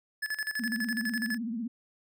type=tone with tremolo; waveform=square; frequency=1723 Hz; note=A6; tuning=37 cents flat; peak=-30 dBFS; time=0.22-1.38 s; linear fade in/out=10 ms; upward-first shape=square; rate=12 Hz; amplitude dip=80%
type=tone with vibrato; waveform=sine; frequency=230 Hz; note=A#3; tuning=23 cents flat; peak=-31 dBFS; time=0.59-1.68 s; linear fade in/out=10 ms; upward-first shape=triangle; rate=16 Hz; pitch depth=150 cents each way
effects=none